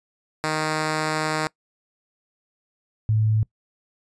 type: tone pair in turn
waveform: 5% pulse / sine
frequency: 155.56 / 108.83 Hz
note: D#3 / A2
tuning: 0 / -19 cents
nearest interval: tritone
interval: 619 cents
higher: first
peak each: -11 / -17 dBFS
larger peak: first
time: 0.44-1.47 / 3.09-3.43 s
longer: first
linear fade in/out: 0 ms
effects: noise-tail reverb RT60 0.1 s tail -23 dB re dry + resampled to 22050 Hz